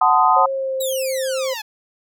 sine chord, F# diminished seventh, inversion none, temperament equal with one note detuned, 740 / 880 / 1027.9 / 1244.5 Hz, F#5 / A5 / C6 / Eb6, 0 / 0 / -31 / 0 cents, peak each -17 dBFS, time 0.01-0.46 s, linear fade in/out 5 ms
sine tone with pitch glide, 540 to 526.8 Hz, C#5 to C5, -45 to +12 cents, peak -20 dBFS, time 0.36-1.54 s, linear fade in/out 10 ms, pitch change -43 cents, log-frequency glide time 0.51-0.76 s
10% pulse exponential sweep, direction down, 3989 to 831 Hz, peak -18 dBFS, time 0.8-1.62 s, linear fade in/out 10 ms
effects none

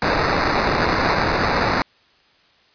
white noise with sample-and-hold, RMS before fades -19 dBFS, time 0.02-1.82 s, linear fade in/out 2 ms, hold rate 3150 Hz, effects white hiss -56 dBFS RMS until 2.74 s + resampled to 11025 Hz

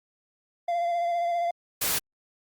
triangle tone with vibrato, 690 Hz, F5, 21 cents flat, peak -22 dBFS, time 0.68-1.51 s, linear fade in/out 5 ms, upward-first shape sine, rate 15 Hz, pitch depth 23 cents each way
white noise, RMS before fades -26 dBFS, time 1.81-1.99 s, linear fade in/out 10 ms
effects Opus 48 kbps

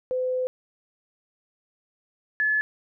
sine tone pair in turn, 509 / 1719.5 Hz, C5 / A6, -48 / -40 cents, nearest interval octave + major sixth, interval 2108 cents, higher second, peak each -23 / -20 dBFS, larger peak second, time 0.11-0.47 / 2.4-2.61 s, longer first, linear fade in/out 0 ms, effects none

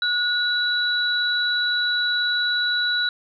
sine tone pair together, 1455 / 3926 Hz, F#6 / B7, -29 / -11 cents, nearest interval octave + perfect fourth, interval 1718 cents, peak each -22 dBFS, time 0.02-3.09 s, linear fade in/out 2 ms, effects none

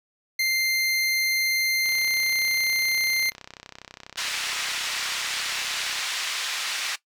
25% pulse tone, 2093 Hz, C7, in tune, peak -18 dBFS, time 0.39-3.3 s, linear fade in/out 5 ms
click train, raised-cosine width 0.2 ms, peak -22 dBFS, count 134, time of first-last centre 1.86-5.99 s, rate 32.2 Hz
pink band-pass noise, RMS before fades -29 dBFS, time 4.17-6.96 s, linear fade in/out 10 ms, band 1900 to 5800 Hz, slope 12 dB/octave
effects noise-tail reverb RT60 0.1 s tail -17 dB re dry

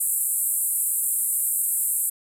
pink band-pass noise, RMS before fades -24 dBFS, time 0-2.1 s, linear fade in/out 10 ms, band 7900 to 14000 Hz, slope 96 dB/octave, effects none

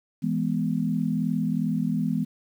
sine chord, E major, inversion none, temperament equal, 164.81 / 207.7 / 246.9 Hz, E3 / G#3 / B3, 0 / 0 / 0 cents, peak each -27 dBFS, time 0.22-2.25 s, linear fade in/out 20 ms, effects 9-bit

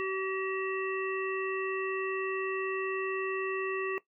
harmonic tone, 382.1 Hz, G4, 44 cents flat, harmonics 1 / 3 / 5 / 7, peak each -32 / -37 / -39 / -40 dBFS, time 0-3.98 s, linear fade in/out 0 ms, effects noise-tail reverb RT60 0.1 s tail -17 dB re dry

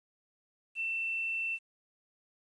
sine tone with quantisation, 2682 Hz, E7, 29 cents sharp, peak -31 dBFS, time 0.75-1.59 s, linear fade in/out 50 ms, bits 10, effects resampled to 24000 Hz

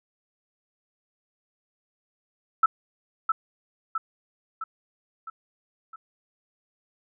sine tone with echo, 1318.5 Hz, E6, in tune, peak -14 dBFS, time 2.63-2.66 s, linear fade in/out 5 ms, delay 660 ms, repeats 5, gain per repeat -5 dB, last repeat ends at 5.96 s, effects none

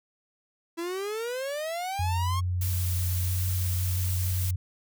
45% pulse exponential sweep, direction up, 329.6 to 1100 Hz, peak -30 dBFS, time 0.77-2.41 s, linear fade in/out 20 ms
sine tone with pitch glide, 89.9 to 91.1 Hz, F#2 to F#2, -49 to -26 cents, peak -25 dBFS, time 1.99-4.56 s, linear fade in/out 5 ms, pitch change +23 cents, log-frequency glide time 3.45-4.16 s
blue noise, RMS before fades -35 dBFS, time 2.61-4.51 s, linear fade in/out 5 ms
effects none

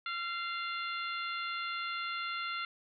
harmonic tone with a mistuned harmonic, 696 Hz, F5, 6 cents flat, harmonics 2 / 3 / 4 / 5 / 6, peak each -37 / -41 / -43 / -45 / -47 dBFS, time 0.06-2.65 s, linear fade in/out 2 ms, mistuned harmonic 2, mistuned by -30 cents, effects none

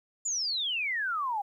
sine exponential sweep, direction down, 7220 to 784 Hz, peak -28 dBFS, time 0.25-1.42 s, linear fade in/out 10 ms, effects 11-bit

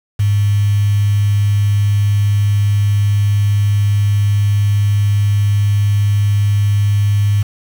sine tone with quantisation, 102.4 Hz, G#2, 24 cents flat, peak -10 dBFS, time 0.19-7.43 s, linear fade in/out 10 ms, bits 5, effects none

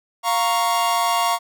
45% pulse chord, Bb minor, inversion second, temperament equal, 698.5 / 932.3 / 1108.7 Hz, F5 / Bb5 / Db6, 0 / 0 / 0 cents, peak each -22 dBFS, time 0.23-1.39 s, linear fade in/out 50 ms, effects none

